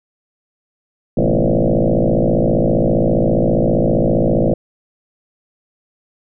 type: tone with frequency modulation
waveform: sine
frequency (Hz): 174.61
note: F3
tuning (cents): 0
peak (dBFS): -11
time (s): 1.17-4.54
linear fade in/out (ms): 5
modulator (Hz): 55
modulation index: 8
effects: none